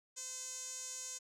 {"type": "tone with band-pass filter", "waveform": "sawtooth", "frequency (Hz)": 514, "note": "C5", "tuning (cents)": -31, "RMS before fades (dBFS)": -45, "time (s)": [0.16, 1.19], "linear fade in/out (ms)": 20, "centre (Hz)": 6900, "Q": 6.6, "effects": []}